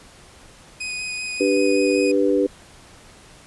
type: tone with vibrato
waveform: sawtooth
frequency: 2494 Hz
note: D#7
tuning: 3 cents sharp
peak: -23 dBFS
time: 0.8-2.12 s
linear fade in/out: 10 ms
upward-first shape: square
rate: 5.2 Hz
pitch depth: 8 cents each way
type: chord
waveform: sine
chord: G major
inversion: second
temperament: equal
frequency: 293.7 / 392 / 493.9 Hz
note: D4 / G4 / B4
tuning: 0 / 0 / 0 cents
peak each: -20 dBFS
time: 1.4-2.47 s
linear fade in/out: 10 ms
effects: pink hiss -47 dBFS RMS until 3.46 s + resampled to 24000 Hz